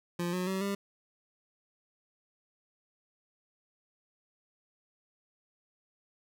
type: tone with pitch steps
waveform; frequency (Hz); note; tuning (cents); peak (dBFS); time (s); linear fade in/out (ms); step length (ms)
25% pulse; 174 / 182.02 / 190.41 / 199.18; F3 / F#3 / F#3 / G3; -6 / -28 / +50 / +28; -27; 0.19-0.75; 5; 140
effects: none